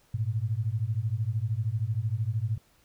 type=beating tone pair; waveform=sine; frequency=103.83 / 116.83 Hz; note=G#2 / A#2; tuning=0 / +4 cents; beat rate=13 Hz; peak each=-29 dBFS; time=0.14-2.58 s; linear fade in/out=5 ms; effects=pink hiss -64 dBFS RMS until 2.84 s